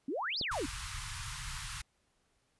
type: exponential two-way sweep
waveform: sine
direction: up then down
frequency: 243.7 to 5390 to 243.7 Hz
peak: -33 dBFS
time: 0.08-0.66 s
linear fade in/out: 5 ms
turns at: 0.39 s
type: click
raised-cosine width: 2 ms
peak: -27 dBFS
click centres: 0.413 s
type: band-stop noise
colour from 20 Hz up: pink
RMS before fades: -41 dBFS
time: 0.51-1.82 s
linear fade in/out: 10 ms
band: 140 to 980 Hz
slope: 48 dB/octave
effects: pink hiss -75 dBFS RMS until 2.59 s + resampled to 24000 Hz